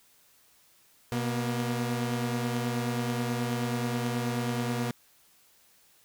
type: tone pair together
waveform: sawtooth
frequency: 123.47 / 237.6 Hz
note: B2 / A#3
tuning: 0 / +33 cents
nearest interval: major seventh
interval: 1133 cents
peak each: -27 dBFS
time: 1.12-4.91 s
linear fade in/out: 0 ms
effects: white hiss -62 dBFS RMS until 6.04 s